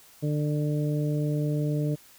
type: harmonic tone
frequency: 148.9 Hz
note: D3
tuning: 24 cents sharp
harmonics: 1 / 2 / 3 / 4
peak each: -25 / -31 / -35 / -37 dBFS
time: 0.22-1.96 s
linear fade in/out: 20 ms
effects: white hiss -54 dBFS RMS until 2.18 s